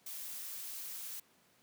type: noise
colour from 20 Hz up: blue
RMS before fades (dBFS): -44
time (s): 0.06-1.2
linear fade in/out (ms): 5
effects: pink hiss -68 dBFS RMS until 1.62 s + high-pass 150 Hz 12 dB/octave